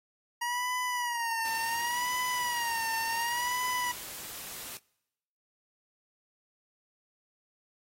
25% pulse tone with vibrato, 950 Hz, A#5, 33 cents sharp, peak -26 dBFS, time 0.41-3.92 s, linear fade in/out 10 ms, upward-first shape sine, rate 0.69 Hz, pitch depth 87 cents each way
white noise, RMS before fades -42 dBFS, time 1.45-4.77 s, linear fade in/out 0 ms
effects noise-tail reverb RT60 0.9 s tail -25 dB re dry + AAC 48 kbps

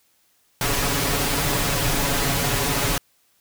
pink noise with comb filter, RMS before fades -22 dBFS, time 0.61-2.98 s, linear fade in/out 2 ms, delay 7.1 ms, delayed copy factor +0.75, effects white hiss -63 dBFS RMS until 3.4 s

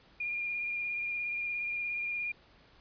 sine tone with vibrato, 2415 Hz, D7, 48 cents sharp, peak -32 dBFS, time 0.2-2.32 s, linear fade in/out 5 ms, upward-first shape sine, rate 17 Hz, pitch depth 20 cents each way, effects pink hiss -61 dBFS RMS until 2.8 s + resampled to 11025 Hz

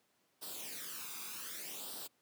white noise with flanger, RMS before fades -45 dBFS, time 0.41-2.08 s, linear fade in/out 20 ms, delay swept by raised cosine 0.22 to 0.83 ms, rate 0.65 Hz, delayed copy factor +0.7, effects pink hiss -75 dBFS RMS until 2.21 s + high-pass 200 Hz 12 dB/octave

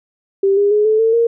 sine tone with pitch steps, 392 / 405.6 / 419.7 / 434.2 / 449.3 / 464.8 Hz, G4 / G#4 / G#4 / A4 / A4 / A#4, 0 / -41 / +18 / -23 / +36 / -5 cents, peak -10 dBFS, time 0.43-1.27 s, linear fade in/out 5 ms, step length 140 ms, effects none

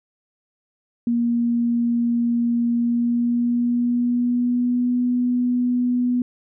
sine tone with pitch glide, 236.4 to 246.3 Hz, A#3 to B3, +24 to -5 cents, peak -17 dBFS, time 1.07-6.22 s, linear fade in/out 2 ms, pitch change +71 cents, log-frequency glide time 2.73-4.96 s, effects none

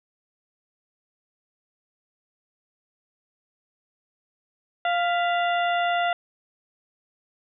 harmonic tone with a mistuned harmonic, 698 Hz, F5, 1 cent flat, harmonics 1 / 2 / 3 / 4 / 5, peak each -22 / -28 / -32 / -34 / -36 dBFS, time 4.85-6.13 s, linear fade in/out 2 ms, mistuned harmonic 3, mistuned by -86 cents, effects none

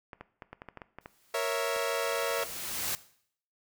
clicks, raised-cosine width 0.5 ms, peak -27 dBFS, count 11, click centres 0.132 / 0.21 / 0.422 / 0.53 / 0.619 / 0.687 / 0.773 / 0.818 / 0.986 / 1.059 / 1.764 s
white noise with exponential growth, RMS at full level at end -31 dBFS, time 1.01-2.95 s, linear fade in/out 0 ms, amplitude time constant 420 ms
sawtooth chord, A# diminished, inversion none, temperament equal, 466.2 / 554.4 / 659.3 Hz, A#4 / C#5 / E5, 0 / 0 / 0 cents, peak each -29 dBFS, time 1.34-2.44 s, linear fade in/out 5 ms
effects noise-tail reverb RT60 0.6 s tail -17 dB re dry

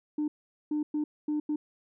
sine tone bursts at uneven times, 300.2 Hz, D4, 38 cents sharp, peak -25 dBFS, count 5, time 0.18-0.28 / 0.71-0.83 / 0.94-1.04 / 1.28-1.4 / 1.49-1.56 s, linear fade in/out 5 ms, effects tanh soft clip ceiling -24 dBFS

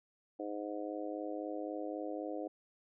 harmonic tone, 103.83 Hz, G#2, in tune, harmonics 3 / 4 / 5 / 6 / 7, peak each -41 / -46 / -43 / -46 / -47 dBFS, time 0.39-2.48 s, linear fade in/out 10 ms, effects none

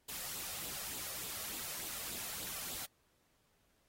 white noise with flanger, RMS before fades -43 dBFS, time 0.08-2.86 s, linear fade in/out 10 ms, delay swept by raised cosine 0.25 to 1.65 ms, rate 3.4 Hz, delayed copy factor +0.5, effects pink hiss -75 dBFS RMS until 3.88 s + AAC 48 kbps

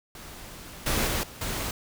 pink noise with level steps, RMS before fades -43 / -26 / -28 / -44 / -31 dBFS, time 0.15-1.71 s, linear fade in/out 2 ms, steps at 0.86 / 1.07 / 1.23 / 1.41 s, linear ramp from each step 5 ms, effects none

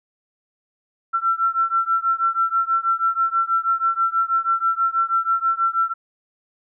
sine beating tone pair, 1346 / 1352.2 Hz, E6 / E6, +36 / +44 cents, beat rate 6.2 Hz, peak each -20 / -21 dBFS, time 1.13-5.94 s, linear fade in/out 20 ms, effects none

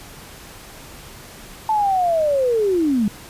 sine linear sweep, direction down, 884 to 196 Hz, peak -15 dBFS, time 1.69-3.08 s, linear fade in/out 2 ms, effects pink hiss -40 dBFS RMS until 3.29 s + resampled to 32000 Hz

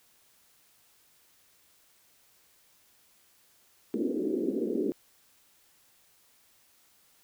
white band-pass noise, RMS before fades -30 dBFS, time 3.94-4.92 s, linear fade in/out 0 ms, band 220 to 430 Hz, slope 48 dB/octave, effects white hiss -64 dBFS RMS until 7.23 s

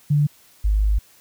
sine tone pair in turn, 146.83 / 51.77 Hz, D3 / G#1, 0 / -5 cents, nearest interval octave + tritone, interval 1805 cents, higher first, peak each -14 / -15 dBFS, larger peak first, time 0.1-0.27 / 0.64-0.99 s, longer second, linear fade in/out 10 ms, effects white hiss -53 dBFS RMS until 1.2 s

